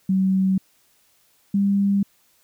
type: tone pair in turn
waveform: sine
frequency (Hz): 190 / 199.13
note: F#3 / G3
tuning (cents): +46 / +27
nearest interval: minor second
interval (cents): 81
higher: second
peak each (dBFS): -16 / -16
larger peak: neither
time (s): 0.09-0.58 / 1.54-2.03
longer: neither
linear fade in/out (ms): 5
effects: white hiss -61 dBFS RMS until 2.43 s